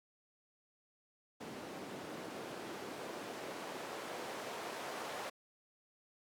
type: noise with band-pass filter sweep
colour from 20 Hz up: white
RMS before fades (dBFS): -45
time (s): 1.4-5.3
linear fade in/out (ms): 10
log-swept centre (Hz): 270 to 630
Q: 0.88
effects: high-pass 100 Hz 12 dB/octave